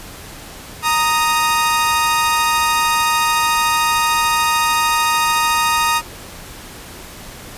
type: tone pair together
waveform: sawtooth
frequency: 930 / 1244.5 Hz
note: A#5 / D#6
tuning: -4 / 0 cents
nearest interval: perfect fourth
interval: 504 cents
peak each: -13 dBFS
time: 0.82-6.02 s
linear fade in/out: 50 ms
effects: pink hiss -35 dBFS RMS until 7.57 s + resampled to 32000 Hz